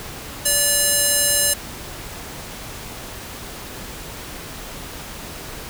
square tone with band-pass filter, 578 Hz, D5, 28 cents flat, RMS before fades -18 dBFS, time 0.45-1.54 s, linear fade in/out 10 ms, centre 10000 Hz, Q 1.5, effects pink hiss -34 dBFS RMS until 5.69 s

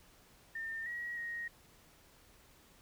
sine tone with pitch steps, 1808 / 1907 / 1875 Hz, A6 / A#6 / A#6, +47 / +39 / +10 cents, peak -38 dBFS, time 0.55-1.48 s, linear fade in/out 5 ms, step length 310 ms, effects pink hiss -63 dBFS RMS until 2.81 s

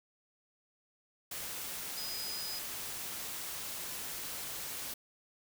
sine tone in noise, 4978 Hz, D#8, in tune, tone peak -40 dBFS, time 1.97-2.59 s, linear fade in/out 5 ms, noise white, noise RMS -41 dBFS, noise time 1.31-4.94 s, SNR -2 dB, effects none

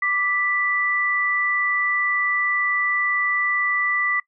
sine tone pair together, 1175.5 / 1975.5 Hz, D6 / B6, +1 / 0 cents, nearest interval major sixth, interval 899 cents, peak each -25 / -20 dBFS, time 0.02-4.2 s, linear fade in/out 5 ms, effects noise-tail reverb RT60 0.1 s tail -22 dB re dry

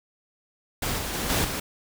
pink noise with level steps, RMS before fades -28 / -31 / -29 / -24 / -30 dBFS, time 0.82-1.6 s, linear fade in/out 5 ms, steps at 0.98 / 1.13 / 1.29 / 1.44 s, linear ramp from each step 10 ms, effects none

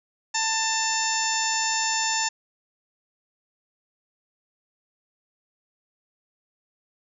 harmonic tone with a mistuned harmonic, 890 Hz, A5, 20 cents sharp, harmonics 1 / 2 / 3 / 4 / 5 / 6 / 7 / 8, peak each -28 / -30 / -33 / -35 / -36 / -30 / -34 / -28 dBFS, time 0.34-2.29 s, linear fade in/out 10 ms, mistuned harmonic 4, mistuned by +19 cents, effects none

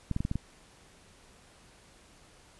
clicks, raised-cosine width 5 ms, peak -18 dBFS, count 6, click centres 0.113 / 0.164 / 0.205 / 0.251 / 0.314 / 0.356 s, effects pink hiss -58 dBFS RMS until 2.59 s + resampled to 24000 Hz

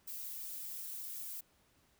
violet noise with flanger, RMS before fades -44 dBFS, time 0.07-1.41 s, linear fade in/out 10 ms, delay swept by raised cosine 1.9 to 5.6 ms, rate 0.89 Hz, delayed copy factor -0.55, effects pink hiss -71 dBFS RMS until 1.99 s

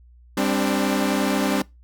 sawtooth chord, G suspended fourth, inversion none, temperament equal with one note detuned, 199.08 / 261.6 / 293.7 Hz, G3 / C4 / D4, +27 / 0 / 0 cents, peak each -20 dBFS, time 0.37-1.62 s, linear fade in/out 5 ms, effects noise-tail reverb RT60 0.2 s tail -22 dB re dry + added 60 Hz sine -47 dBFS peak until 1.83 s

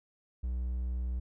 triangle tone, 61.74 Hz, B1, in tune, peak -29 dBFS, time 0.43-1.2 s, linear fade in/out 10 ms, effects none

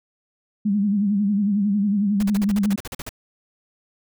sine tone with vibrato, 203.2 Hz, G#3, 38 cents flat, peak -17 dBFS, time 0.65-2.76 s, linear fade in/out 10 ms, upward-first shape sine, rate 11 Hz, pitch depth 77 cents each way
pink noise bursts, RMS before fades -32 dBFS, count 13, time 2.2-3.092 s, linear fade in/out 2 ms, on 28 ms, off 44 ms
effects none

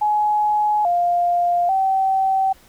sine tone with pitch steps, 842 / 700 / 769 Hz, G#5 / F5 / G5, +24 / +4 / -33 cents, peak -15 dBFS, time 0.01-2.53 s, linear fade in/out 10 ms, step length 840 ms, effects pink hiss -51 dBFS RMS until 2.68 s

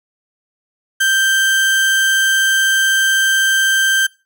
35% pulse tone, 1568 Hz, G6, in tune, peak -10 dBFS, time 1-4.07 s, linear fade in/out 10 ms, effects noise-tail reverb RT60 0.3 s tail -22 dB re dry

